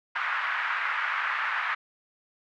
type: band-pass noise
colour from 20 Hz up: white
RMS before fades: -29 dBFS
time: 0.15-1.75 s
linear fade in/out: 10 ms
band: 1100 to 1900 Hz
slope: 24 dB/octave
effects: none